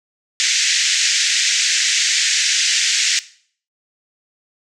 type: band-pass noise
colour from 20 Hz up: white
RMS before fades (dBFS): -17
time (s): 0.4-3.19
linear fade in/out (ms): 0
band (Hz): 1700 to 7300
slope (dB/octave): 48
effects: noise-tail reverb RT60 0.5 s tail -17 dB re dry